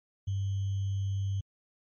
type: tone with sample-and-hold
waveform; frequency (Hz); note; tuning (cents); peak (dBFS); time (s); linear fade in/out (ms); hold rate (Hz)
sine; 98; G2; 0; -28; 0.27-1.41; 10; 3150
effects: MP3 32 kbps